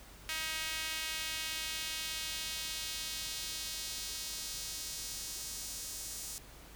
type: tone with high-pass filter sweep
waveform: sawtooth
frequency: 316.7 Hz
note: D#4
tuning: 31 cents sharp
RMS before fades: -40 dBFS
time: 0.29-6.38 s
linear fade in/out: 0 ms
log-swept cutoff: 2200 to 6800 Hz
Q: 1.2
effects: added 50 Hz sine -55 dBFS peak until 6.75 s + pink hiss -55 dBFS RMS until 6.75 s